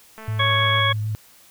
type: click train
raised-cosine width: 0.5 ms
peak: -25 dBFS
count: 137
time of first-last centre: 0.18-0.798 s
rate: 220 Hz
type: tone with vibrato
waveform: sine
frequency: 107.2 Hz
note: A2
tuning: 45 cents flat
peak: -22 dBFS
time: 0.28-1.15 s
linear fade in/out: 0 ms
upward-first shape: sine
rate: 6.6 Hz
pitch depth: 20 cents each way
type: harmonic tone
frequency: 554.4 Hz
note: C#5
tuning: in tune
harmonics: 1 / 2 / 3 / 4 / 6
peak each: -29 / -22 / -24 / -24 / -22 dBFS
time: 0.39-0.93 s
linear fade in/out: 10 ms
effects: white hiss -51 dBFS RMS until 1.5 s